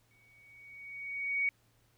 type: tone with exponential growth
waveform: sine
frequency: 2243 Hz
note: C#7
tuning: 20 cents sharp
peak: -26 dBFS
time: 0.11-1.49 s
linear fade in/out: 1 ms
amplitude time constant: 300 ms
effects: added 114 Hz sine -70 dBFS peak until 1.97 s + pink hiss -71 dBFS RMS until 1.97 s